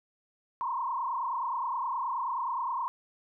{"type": "tone with frequency modulation", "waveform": "sine", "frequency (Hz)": 1003, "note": "B5", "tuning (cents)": 26, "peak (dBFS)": -29, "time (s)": [0.61, 2.88], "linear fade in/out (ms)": 0, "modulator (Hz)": 29.5, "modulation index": 2.9, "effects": []}